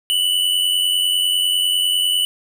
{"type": "tone pair together", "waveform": "square", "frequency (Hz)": [2905, 2995], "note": ["F#7", "F#7"], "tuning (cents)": [-32, 20], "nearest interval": "minor second", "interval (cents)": 52, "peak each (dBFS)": [-23, -17], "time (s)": [0.1, 2.25], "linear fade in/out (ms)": 0, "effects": []}